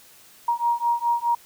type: beating tone pair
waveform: sine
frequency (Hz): 942 / 946.8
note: A#5 / A#5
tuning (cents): +18 / +27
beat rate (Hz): 4.8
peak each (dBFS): -23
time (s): 0.48-1.35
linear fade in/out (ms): 5
effects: white hiss -51 dBFS RMS until 1.45 s